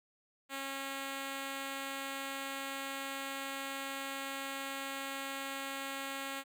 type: tone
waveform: 5% pulse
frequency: 272.9 Hz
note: C#4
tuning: 27 cents flat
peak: -27 dBFS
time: 0.49-6.44 s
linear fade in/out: 50 ms
effects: none